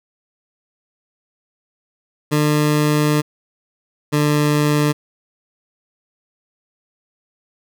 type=tone pair in turn; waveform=20% pulse; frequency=150 / 148.53 Hz; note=D3 / D3; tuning=+37 / +20 cents; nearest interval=unison; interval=17 cents; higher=first; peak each=-9 dBFS; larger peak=neither; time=2.31-3.22 / 4.12-4.93 s; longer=first; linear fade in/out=20 ms; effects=none